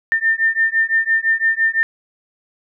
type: beating tone pair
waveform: sine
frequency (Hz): 1800 / 1805.9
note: A6 / A6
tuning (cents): +39 / +45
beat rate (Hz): 5.9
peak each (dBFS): -17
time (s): 0.12-1.83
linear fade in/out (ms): 0
effects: none